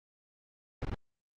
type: noise bursts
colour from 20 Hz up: brown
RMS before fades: -34 dBFS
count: 3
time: 0.82-0.944 s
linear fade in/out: 0 ms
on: 28 ms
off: 20 ms
effects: low-pass 4000 Hz 12 dB/octave + Opus 48 kbps